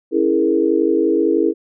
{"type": "chord", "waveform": "sine", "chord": "A# half-diminished seventh", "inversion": "first", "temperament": "equal", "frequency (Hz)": [277.2, 329.6, 415.3, 466.2], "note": ["C#4", "E4", "G#4", "A#4"], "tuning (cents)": [0, 0, 0, 0], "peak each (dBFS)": [-22, -16, -18, -20], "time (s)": [0.11, 1.54], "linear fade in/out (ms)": 50, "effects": []}